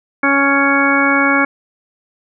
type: harmonic tone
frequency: 278.2 Hz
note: C#4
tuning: 6 cents sharp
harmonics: 1 / 2 / 3 / 4 / 5 / 6 / 8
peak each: -16 / -21 / -22 / -19 / -17 / -18 / -17 dBFS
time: 0.23-1.45 s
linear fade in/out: 5 ms
effects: none